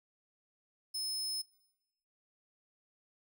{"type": "tone", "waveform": "sawtooth", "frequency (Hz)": 5200, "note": "E8", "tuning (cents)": -24, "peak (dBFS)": -33, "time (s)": [0.94, 1.42], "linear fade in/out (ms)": 10, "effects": ["noise-tail reverb RT60 0.9 s tail -21 dB re dry"]}